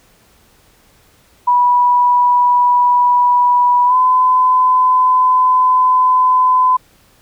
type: tone with pitch glide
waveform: sine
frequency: 979 to 1014.1 Hz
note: B5 to B5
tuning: -15 to +46 cents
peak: -8 dBFS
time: 1.47-6.77 s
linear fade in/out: 10 ms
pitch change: +61 cents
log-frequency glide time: 3.86-3.95 s
effects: pink hiss -51 dBFS RMS until 7.21 s